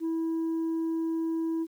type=tone; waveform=sine; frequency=326.6 Hz; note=E4; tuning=16 cents flat; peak=-24 dBFS; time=0-1.67 s; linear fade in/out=50 ms; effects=tanh soft clip ceiling -26 dBFS + 10-bit